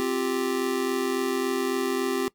square chord, C suspended fourth, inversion none, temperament just, 261.6 / 348.8 / 392.4 Hz, C4 / F4 / G4, 0 / -2 / +2 cents, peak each -30 / -31 / -28 dBFS, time 0-2.28 s, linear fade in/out 0 ms, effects noise-tail reverb RT60 0.1 s tail -20 dB re dry

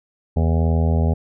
harmonic tone, 81.5 Hz, E2, 19 cents flat, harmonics 1 / 2 / 3 / 5 / 6 / 7 / 8 / 9 / 10, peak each -16 / -22 / -26 / -30 / -32 / -33 / -34 / -35 / -36 dBFS, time 0.36-1.14 s, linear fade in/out 10 ms, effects none

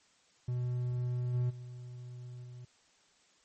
triangle tone with level steps, 123.47 Hz, B2, in tune, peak -29 / -26 / -41 / -43 dBFS, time 0.48-2.65 s, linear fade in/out 5 ms, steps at 1.33 / 1.49 / 2.43 s, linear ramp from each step 20 ms, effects white hiss -67 dBFS RMS until 3.44 s + MP3 32 kbps

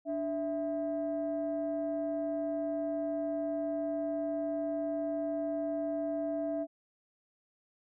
sine tone pair together, 293.4 / 659.3 Hz, D4 / E5, -2 / 0 cents, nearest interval octave + major second, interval 1402 cents, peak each -34 / -32 dBFS, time 0.05-6.67 s, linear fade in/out 50 ms, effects tanh soft clip ceiling -25 dBFS

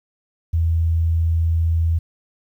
sine tone, 82.41 Hz, E2, in tune, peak -15 dBFS, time 0.53-1.99 s, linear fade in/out 10 ms, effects 9-bit

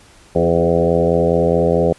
harmonic tone with a mistuned harmonic, 84.6 Hz, E2, 45 cents sharp, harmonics 1 / 2 / 3 / 4 / 5 / 6 / 7 / 8 / 9, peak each -24 / -19 / -24 / -24 / -18 / -17 / -21 / -24 / -28 dBFS, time 0.35-1.93 s, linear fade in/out 5 ms, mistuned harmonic 5, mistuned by -21 cents, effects pink hiss -47 dBFS RMS until 1.98 s + resampled to 24000 Hz

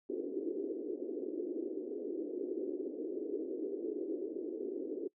white band-pass noise, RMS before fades -39 dBFS, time 0.09-5.08 s, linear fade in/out 5 ms, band 300 to 420 Hz, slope 48 dB/octave, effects noise-tail reverb RT60 0.1 s tail -22 dB re dry

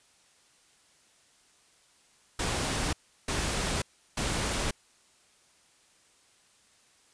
pink noise bursts, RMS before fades -30 dBFS, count 3, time 2.39-4.71 s, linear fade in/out 5 ms, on 540 ms, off 350 ms, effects white hiss -63 dBFS RMS until 7.13 s + resampled to 22050 Hz

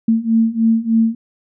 sine beating tone pair, 223.9 / 227.2 Hz, A3 / A#3, +30 / -44 cents, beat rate 3.3 Hz, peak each -16 / -14 dBFS, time 0.08-1.15 s, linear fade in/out 5 ms, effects none

